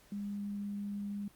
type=tone; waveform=sine; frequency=203 Hz; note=G#3; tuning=39 cents flat; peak=-36 dBFS; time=0.12-1.28 s; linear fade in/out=2 ms; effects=pink hiss -63 dBFS RMS until 1.35 s + Opus 48 kbps